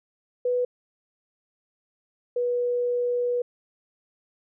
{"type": "tone pair in turn", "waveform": "sine", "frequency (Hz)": [493.9, 487.4], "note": ["B4", "B4"], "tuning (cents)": [0, -23], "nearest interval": "unison", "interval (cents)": 23, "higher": "first", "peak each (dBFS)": [-21, -22], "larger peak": "first", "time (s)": [[0.45, 0.65], [2.36, 3.42]], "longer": "second", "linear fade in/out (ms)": 5, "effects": []}